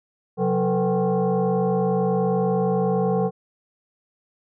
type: tone with frequency modulation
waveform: sine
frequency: 131.7 Hz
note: C3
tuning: 12 cents sharp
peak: -18 dBFS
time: 0.37-3.31 s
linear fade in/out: 50 ms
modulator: 314 Hz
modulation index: 1.9
effects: none